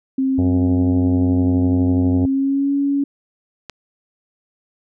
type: tone with pitch glide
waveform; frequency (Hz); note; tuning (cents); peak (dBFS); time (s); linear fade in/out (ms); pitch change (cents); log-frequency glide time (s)
sine; 265.6 to 280.7; C4 to C#4; +26 to +22; -15; 0.18-3.04; 5; +96; 2.16-2.73
type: harmonic tone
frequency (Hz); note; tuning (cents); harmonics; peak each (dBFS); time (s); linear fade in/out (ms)
92.5; F#2; 0; 1 / 2 / 3 / 4 / 5 / 6 / 7 / 8 / 9; -18 / -28 / -32 / -30 / -32 / -37 / -35 / -40 / -42; 0.38-2.26; 5
type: click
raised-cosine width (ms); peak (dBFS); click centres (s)
0.2; -14; 3.697
effects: none